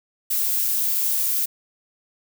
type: noise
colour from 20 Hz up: violet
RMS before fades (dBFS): -22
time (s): 0.3-1.46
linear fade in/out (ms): 10
effects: none